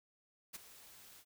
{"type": "noise with ADSR envelope", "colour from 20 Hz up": "white", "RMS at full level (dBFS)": -44, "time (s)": [0.53, 1.25], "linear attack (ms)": 21, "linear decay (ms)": 20, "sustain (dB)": -14, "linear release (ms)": 59, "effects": []}